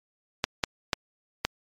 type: clicks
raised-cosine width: 0.2 ms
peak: -5 dBFS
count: 4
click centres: 0.441 / 0.638 / 0.932 / 1.45 s
effects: MP3 64 kbps